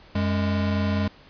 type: tone pair together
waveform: square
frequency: 91.8 / 206.1 Hz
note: F#2 / G#3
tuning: -13 / -13 cents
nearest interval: octave + major second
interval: 1400 cents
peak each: -25 dBFS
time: 0.15-1.08 s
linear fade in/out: 5 ms
effects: pink hiss -51 dBFS RMS until 1.29 s + resampled to 11025 Hz